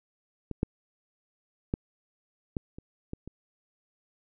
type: clicks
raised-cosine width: 3 ms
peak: -21 / -12 / -14 / -17 / -29 / -22 / -28 dBFS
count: 7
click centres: 0.513 / 0.631 / 1.739 / 2.568 / 2.785 / 3.134 / 3.276 s
effects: none